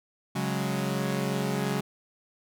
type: chord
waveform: sawtooth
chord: C# suspended fourth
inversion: none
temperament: equal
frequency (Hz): 138.59 / 185 / 207.7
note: C#3 / F#3 / G#3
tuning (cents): 0 / 0 / 0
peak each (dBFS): -27 / -27 / -28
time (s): 0.35-1.81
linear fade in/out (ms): 10
effects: none